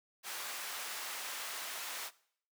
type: high-pass noise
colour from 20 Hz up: pink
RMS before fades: -42 dBFS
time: 0.23-2.11 s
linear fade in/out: 50 ms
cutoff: 970 Hz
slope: 12 dB/octave
effects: noise-tail reverb RT60 0.6 s tail -20 dB re dry